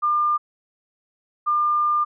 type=tone pair in turn; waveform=sine; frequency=1200 / 1200 Hz; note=D6 / D6; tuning=+37 / +37 cents; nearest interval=unison; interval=0 cents; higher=neither; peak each=-17 dBFS; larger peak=neither; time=0.02-0.38 / 1.46-2.05 s; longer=second; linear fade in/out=20 ms; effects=none